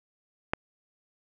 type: click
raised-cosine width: 0.5 ms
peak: -10 dBFS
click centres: 0.535 s
effects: none